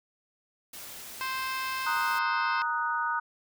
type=noise; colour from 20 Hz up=white; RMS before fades=-43 dBFS; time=0.73-2.19 s; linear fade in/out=5 ms
type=harmonic tone; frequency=523.3 Hz; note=C5; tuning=in tune; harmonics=2 / 3 / 4 / 5 / 6 / 7 / 8 / 9 / 10; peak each=-33 / -37 / -40 / -39 / -47 / -47 / -47 / -48 / -45 dBFS; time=1.21-2.62 s; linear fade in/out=0 ms
type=chord; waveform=sine; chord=D# minor; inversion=second; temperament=equal; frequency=932.3 / 1244.5 / 1480 Hz; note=A#5 / D#6 / F#6; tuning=0 / 0 / 0 cents; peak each=-31 dBFS; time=1.86-3.2 s; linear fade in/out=10 ms
effects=none